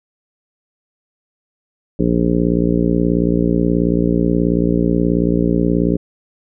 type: harmonic tone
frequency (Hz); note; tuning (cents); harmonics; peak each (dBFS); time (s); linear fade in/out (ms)
58.5; A#1; +7; 1 / 2 / 3 / 4 / 5 / 6 / 7 / 8 / 9; -23 / -27 / -17 / -21 / -18 / -28 / -21 / -28 / -27; 1.99-5.97; 5
effects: none